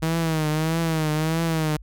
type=tone with vibrato; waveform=sawtooth; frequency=159.2 Hz; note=D#3; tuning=40 cents sharp; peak=-17 dBFS; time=0.02-1.77 s; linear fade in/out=10 ms; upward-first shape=triangle; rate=1.6 Hz; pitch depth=86 cents each way; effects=added 50 Hz sine -40 dBFS peak until 1.82 s